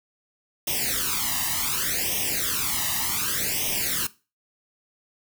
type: noise with flanger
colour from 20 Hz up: white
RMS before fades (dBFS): -26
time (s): 0.67-4.07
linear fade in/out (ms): 5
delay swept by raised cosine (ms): 0.34 to 1.05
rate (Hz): 0.67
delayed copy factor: +0.95
effects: noise-tail reverb RT60 0.3 s tail -19 dB re dry